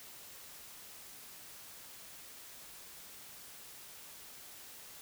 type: silence
effects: white hiss -52 dBFS RMS until 5.01 s